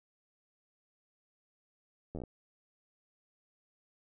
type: slowing click train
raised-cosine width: 2 ms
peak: -28 dBFS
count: 7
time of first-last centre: 2.15-2.237 s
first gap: 11 ms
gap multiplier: 1.11
effects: none